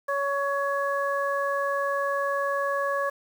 harmonic tone, 560 Hz, C#5, 18 cents sharp, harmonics 1 / 2 / 3, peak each -27 / -28 / -31 dBFS, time 0.08-3.1 s, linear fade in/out 10 ms, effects 8-bit

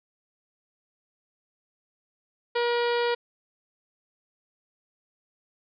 harmonic tone with a mistuned harmonic, 476.9 Hz, A#4, 39 cents sharp, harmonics 1 / 2 / 3 / 4 / 5 / 6 / 7 / 8 / 9 / 10, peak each -24 / -30 / -34 / -36 / -38 / -40 / -41 / -42 / -43 / -44 dBFS, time 2.55-3.15 s, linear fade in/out 10 ms, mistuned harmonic 6, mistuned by +34 cents, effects none

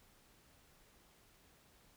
silence, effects pink hiss -67 dBFS RMS until 1.96 s

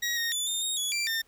20% pulse tone with pitch steps, 1901 / 1857 / 3484 / 3631 / 3728 / 3389 / 2356 / 1810 Hz, A#6 / A#6 / A7 / A#7 / A#7 / G#7 / D7 / A6, +33 / -7 / -18 / -46 / -1 / +34 / +5 / +48 cents, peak -22 dBFS, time 0.02-1.22 s, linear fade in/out 10 ms, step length 150 ms, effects pink hiss -64 dBFS RMS until 1.27 s

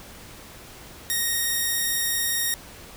5% pulse tone, 1864.7 Hz, A#6, in tune, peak -12 dBFS, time 1.1-2.54 s, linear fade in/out 0 ms, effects pink hiss -44 dBFS RMS until 2.96 s

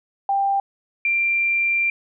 sine tone pair in turn, 791 / 2370 Hz, G5 / D7, +15 / +15 cents, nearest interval octave + perfect fifth, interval 1900 cents, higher second, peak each -17 dBFS, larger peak neither, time 0.29-0.6 / 1.05-1.9 s, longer second, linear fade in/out 2 ms, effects none

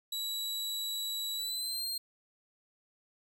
sawtooth tone with pitch glide, 3914 to 4195 Hz, B7 to C8, -16 to +4 cents, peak -31 dBFS, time 0.12-1.98 s, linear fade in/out 5 ms, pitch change +120 cents, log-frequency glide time 1.35-1.85 s, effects none

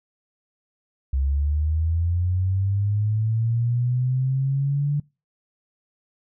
sine linear sweep, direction up, 66 to 146.5 Hz, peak -19 dBFS, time 1.13-5 s, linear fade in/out 5 ms, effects noise-tail reverb RT60 0.3 s tail -26 dB re dry

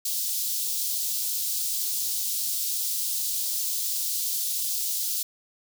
white high-pass noise, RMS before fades -28 dBFS, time 0.05-5.23 s, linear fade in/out 5 ms, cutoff 3900 Hz, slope 24 dB/octave, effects none

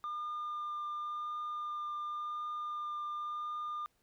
sine tone with vibrato, 1204 Hz, D6, 43 cents sharp, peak -34 dBFS, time 0.04-3.86 s, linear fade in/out 0 ms, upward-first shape triangle, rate 0.92 Hz, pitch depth 10 cents each way, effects tanh soft clip ceiling -35 dBFS + pink hiss -75 dBFS RMS until 4.02 s

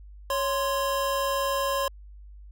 square tone pair together, 554.4 / 1044.4 Hz, C#5 / C6, 0 / -3 cents, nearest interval major seventh, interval 1097 cents, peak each -28 dBFS, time 0.3-1.88 s, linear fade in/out 2 ms, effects added 50 Hz sine -43 dBFS peak until 2.51 s

